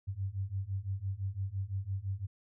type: beating tone pair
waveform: sine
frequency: 94.1 / 100 Hz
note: F#2 / G2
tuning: +30 / +35 cents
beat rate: 5.9 Hz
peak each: -37 / -36 dBFS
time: 0.07-2.27 s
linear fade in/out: 20 ms
effects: none